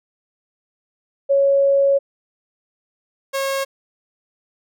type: tone pair in turn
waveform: sine / sawtooth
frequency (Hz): 554.4 / 544.2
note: C#5 / C#5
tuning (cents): 0 / -32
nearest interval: unison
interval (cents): 32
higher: first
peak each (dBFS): -12 / -16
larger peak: first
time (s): 1.29-1.99 / 3.33-3.65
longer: first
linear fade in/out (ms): 20
effects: none